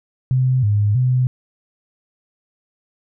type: tone with pitch steps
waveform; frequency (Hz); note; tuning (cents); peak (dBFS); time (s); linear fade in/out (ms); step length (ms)
sine; 128.9 / 103.5 / 127; C3 / G#2 / B2; -26 / -5 / +49; -13; 0.31-1.27; 0; 320
effects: none